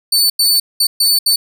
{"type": "tone bursts at uneven times", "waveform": "sawtooth", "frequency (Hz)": 4504, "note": "C#8", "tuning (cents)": 27, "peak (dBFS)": -7, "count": 5, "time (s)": [[0.12, 0.3], [0.39, 0.6], [0.8, 0.87], [1, 1.19], [1.26, 1.36]], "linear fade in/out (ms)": 5, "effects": []}